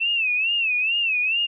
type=tone with vibrato; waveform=sine; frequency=2637 Hz; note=E7; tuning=in tune; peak=-19 dBFS; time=0-1.47 s; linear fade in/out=20 ms; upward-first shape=sine; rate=2.3 Hz; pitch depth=130 cents each way; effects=none